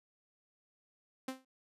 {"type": "tone with exponential decay", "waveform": "sawtooth", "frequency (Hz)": 261.6, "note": "C4", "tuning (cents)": 0, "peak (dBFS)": -30, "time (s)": [1.28, 1.45], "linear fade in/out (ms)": 5, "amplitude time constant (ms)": 35, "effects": ["resampled to 32000 Hz"]}